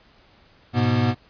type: tone cluster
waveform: square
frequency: 104.4 / 123.9 / 242.8 Hz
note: G#2 / B2 / B3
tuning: +10 / +6 / -29 cents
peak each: -23 dBFS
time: 0.73-1.15 s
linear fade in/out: 50 ms
effects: pink hiss -55 dBFS RMS until 1.29 s + resampled to 11025 Hz